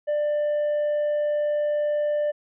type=tone with hard clipping; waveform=triangle; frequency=593 Hz; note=D5; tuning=17 cents sharp; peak=-20 dBFS; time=0.07-2.32 s; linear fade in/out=20 ms; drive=1 dB; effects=resampled to 8000 Hz